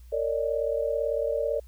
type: tone cluster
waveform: sine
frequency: 457 / 569 / 607 Hz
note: A#4 / C#5 / D#5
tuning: -34 / +45 / -43 cents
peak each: -29 / -28 / -30 dBFS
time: 0.12-1.6 s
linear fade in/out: 10 ms
effects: added 60 Hz sine -45 dBFS peak until 1.67 s + white hiss -64 dBFS RMS until 1.67 s